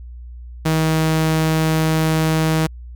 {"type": "tone", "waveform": "sawtooth", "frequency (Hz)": 158.8, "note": "D#3", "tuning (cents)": 36, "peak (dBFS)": -11, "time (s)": [0.65, 2.67], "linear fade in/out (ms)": 10, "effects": ["added 60 Hz sine -32 dBFS peak until 2.95 s"]}